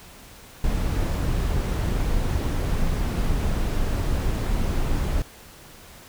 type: noise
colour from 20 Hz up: brown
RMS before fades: -23 dBFS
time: 0.64-5.22 s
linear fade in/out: 2 ms
effects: pink hiss -46 dBFS RMS until 6.08 s